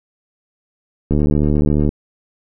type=click train; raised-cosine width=3 ms; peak=-4 dBFS; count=59; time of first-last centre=1.11-1.891 s; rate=74.3 Hz; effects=none